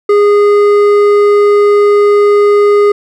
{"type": "tone with hard clipping", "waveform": "sine", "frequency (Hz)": 411.2, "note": "G#4", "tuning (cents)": -17, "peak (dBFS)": -6, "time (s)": [0.09, 2.92], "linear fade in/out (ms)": 5, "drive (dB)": 8, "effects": []}